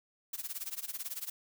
blue noise with tremolo, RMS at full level -37 dBFS, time 0.33-1.3 s, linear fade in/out 5 ms, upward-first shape sine, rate 18 Hz, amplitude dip 90%, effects none

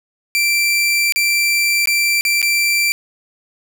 sawtooth tone with dropouts, 2349 Hz, D7, in tune, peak -10 dBFS, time 0.35-2.92 s, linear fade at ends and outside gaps 0 ms, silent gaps 1.123-1.16 / 1.857-1.873 / 2.21-2.251 / 2.417-2.427 s, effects none

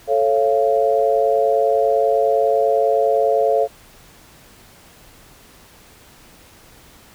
sine chord, A augmented, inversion none, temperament just, 440 / 550 / 687.5 Hz, A4 / C#5 / E#5, 0 / -14 / -27 cents, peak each -18 dBFS, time 0.07-3.68 s, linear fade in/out 50 ms, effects pink hiss -47 dBFS RMS until 7.14 s

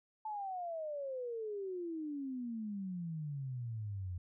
sine exponential sweep, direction down, 880 to 87 Hz, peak -38 dBFS, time 0.25-4.18 s, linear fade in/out 5 ms, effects none

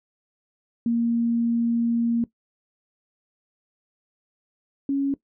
sine tone pair in turn, 233.5 / 277 Hz, A#3 / C#4, +3 / -1 cents, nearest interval minor third, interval 296 cents, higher second, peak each -19 / -20 dBFS, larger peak first, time 0.86-2.24 / 4.89-5.14 s, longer first, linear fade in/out 2 ms, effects noise-tail reverb RT60 0.1 s tail -18 dB re dry

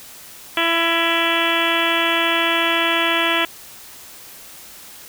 harmonic tone with a mistuned harmonic, 334.2 Hz, E4, 24 cents sharp, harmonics 1 / 2 / 3 / 4 / 5 / 6 / 7 / 8 / 9 / 10, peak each -25 / -25 / -25 / -25 / -25 / -25 / -25 / -25 / -25 / -25 dBFS, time 0.57-3.45 s, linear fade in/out 2 ms, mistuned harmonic 6, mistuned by -23 cents, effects white hiss -40 dBFS RMS until 5.08 s

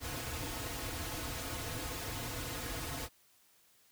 pink noise with comb filter, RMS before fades -40 dBFS, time 0-3.09 s, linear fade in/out 50 ms, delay 5.1 ms, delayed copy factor -0.85, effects white hiss -67 dBFS RMS until 3.91 s

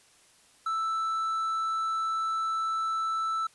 triangle tone, 1321 Hz, E6, 3 cents sharp, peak -25 dBFS, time 0.66-3.47 s, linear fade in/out 5 ms, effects white hiss -60 dBFS RMS until 3.54 s + resampled to 24000 Hz

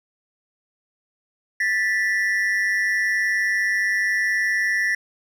triangle ring-modulated tone, 1864.7 Hz, A#6, in tune, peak -14 dBFS, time 1.6-4.95 s, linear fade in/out 5 ms, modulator 99.6 Hz, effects none

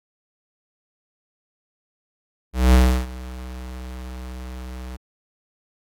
square tone with ADSR envelope, 63.1 Hz, B1, 38 cents sharp, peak -10 dBFS, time 2.53-4.97 s, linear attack 200 ms, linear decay 330 ms, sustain -22 dB, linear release 14 ms, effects AAC 48 kbps

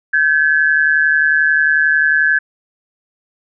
sine tone pair together, 1550 / 1701.2 Hz, G6 / G#6, -20 / +41 cents, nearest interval major second, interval 161 cents, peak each -13 dBFS, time 0.13-2.39 s, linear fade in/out 10 ms, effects none

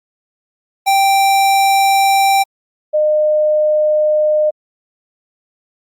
square / sine tone pair in turn, 784 / 609 Hz, G5 / D#5, 0 / -37 cents, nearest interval major third, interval 437 cents, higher first, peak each -10 dBFS, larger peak neither, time 0.86-2.44 / 2.93-4.51 s, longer neither, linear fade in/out 20 ms, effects Opus 48 kbps

